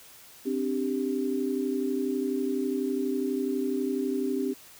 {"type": "chord", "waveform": "sine", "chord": "C suspended second", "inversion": "none", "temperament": "equal", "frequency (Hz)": [261.6, 293.7, 392], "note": ["C4", "D4", "G4"], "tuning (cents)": [0, 0, 0], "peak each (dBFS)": [-29, -32, -30], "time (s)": [0.45, 4.54], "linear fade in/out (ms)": 20, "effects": ["white hiss -51 dBFS RMS until 4.79 s"]}